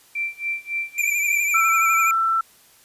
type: tone with tremolo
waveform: sine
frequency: 2349 Hz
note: D7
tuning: in tune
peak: -21 dBFS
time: 0.15-1.6 s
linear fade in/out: 5 ms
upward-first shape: sine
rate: 3.6 Hz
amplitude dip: 95%
type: tone with vibrato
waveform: square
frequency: 2360 Hz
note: D7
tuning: 8 cents sharp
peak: -20 dBFS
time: 0.98-2.11 s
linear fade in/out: 2 ms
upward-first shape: triangle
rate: 12 Hz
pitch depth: 60 cents each way
type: tone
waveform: sine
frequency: 1336 Hz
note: E6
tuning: 23 cents sharp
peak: -17 dBFS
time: 1.54-2.41 s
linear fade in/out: 5 ms
effects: white hiss -53 dBFS RMS until 2.84 s + resampled to 32000 Hz